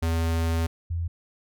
square / sine tone pair in turn, 82.41 / 84.53 Hz, E2 / E2, 0 / +44 cents, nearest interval unison, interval 44 cents, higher second, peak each -23 / -25 dBFS, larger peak first, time 0.02-0.67 / 0.9-1.08 s, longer first, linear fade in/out 10 ms, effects none

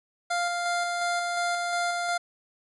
25% pulse tone with tremolo, 698.5 Hz, F5, in tune, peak -21 dBFS, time 0.3-2.18 s, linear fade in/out 10 ms, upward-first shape square, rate 2.8 Hz, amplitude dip 25%, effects resampled to 24000 Hz

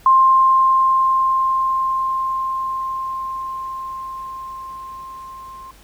sine tone with level ramp, 1055 Hz, C6, 14 cents sharp, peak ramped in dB -8 to -34 dBFS, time 0.06-5.71 s, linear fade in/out 2 ms, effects added 50 Hz sine -49 dBFS peak until 5.83 s + pink hiss -49 dBFS RMS until 5.83 s

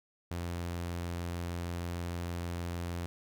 sawtooth tone, 86.5 Hz, F2, 16 cents flat, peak -31 dBFS, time 0.31-3.06 s, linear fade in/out 0 ms, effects none

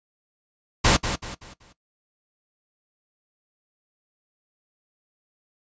pink noise with echo, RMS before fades -17 dBFS, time 0.84-0.97 s, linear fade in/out 10 ms, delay 190 ms, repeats 4, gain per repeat -9 dB, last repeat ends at 1.73 s, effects noise-tail reverb RT60 0.1 s tail -17 dB re dry + resampled to 16000 Hz

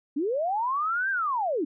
sine linear two-way sweep, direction up then down, 261.6 to 1614 to 261.6 Hz, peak -24 dBFS, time 0.16-1.65 s, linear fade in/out 10 ms, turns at 1.1 s, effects none

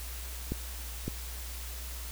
clicks, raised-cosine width 3 ms, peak -19 dBFS, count 2, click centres 0.52 / 1.08 s, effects added 60 Hz sine -39 dBFS peak until 2.11 s + white hiss -44 dBFS RMS until 2.11 s

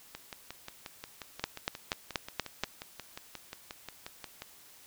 two click trains, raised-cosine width 0.2 ms, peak -12 / -23 dBFS, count 6 / 25, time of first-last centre 1.44-2.636 / 0.15-4.42 s, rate 4.18 / 5.62 Hz, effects white hiss -56 dBFS RMS until 4.86 s

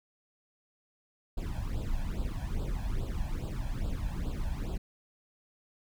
brown noise with flanger, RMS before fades -33 dBFS, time 1.37-4.78 s, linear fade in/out 10 ms, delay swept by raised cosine 0.24 to 1.23 ms, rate 2.4 Hz, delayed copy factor +0.95, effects none

